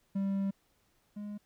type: tone pair in turn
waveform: triangle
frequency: 196 / 207 Hz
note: G3 / G#3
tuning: 0 / -5 cents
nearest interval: minor second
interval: 95 cents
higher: second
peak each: -27 / -36 dBFS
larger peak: first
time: 0.15-0.51 / 1.16-1.38 s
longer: first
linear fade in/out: 10 ms
effects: pink hiss -72 dBFS RMS until 1.45 s